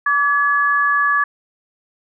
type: tone pair together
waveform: sine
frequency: 1152.9 / 1697 Hz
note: D6 / G#6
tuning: -32 / +37 cents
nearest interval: perfect fifth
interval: 669 cents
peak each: -16 dBFS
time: 0.06-1.24 s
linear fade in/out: 5 ms
effects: none